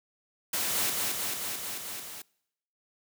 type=noise with echo; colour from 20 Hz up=white; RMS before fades=-30 dBFS; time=0.53-0.9 s; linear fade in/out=5 ms; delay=220 ms; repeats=6; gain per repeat=-2 dB; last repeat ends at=2.22 s; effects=noise-tail reverb RT60 0.8 s tail -25 dB re dry + high-pass 100 Hz 12 dB/octave